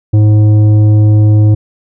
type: tone with tanh clipping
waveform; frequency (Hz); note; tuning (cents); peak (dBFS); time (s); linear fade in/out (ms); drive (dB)
sine; 106.1; G#2; +38; -5; 0.13-1.55; 10; 9
effects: none